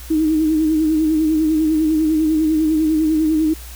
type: tone with vibrato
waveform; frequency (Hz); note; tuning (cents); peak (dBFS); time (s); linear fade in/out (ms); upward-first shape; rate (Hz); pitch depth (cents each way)
sine; 313.3; D#4; +12; -13; 0.1-3.54; 10; sine; 10; 46
effects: added 60 Hz sine -33 dBFS peak until 3.75 s + white hiss -39 dBFS RMS until 3.75 s